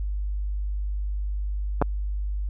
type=clicks; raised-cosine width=1 ms; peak=-7 dBFS; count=2; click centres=1.816 / 1.823 s; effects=added 50 Hz sine -25 dBFS peak until 2.49 s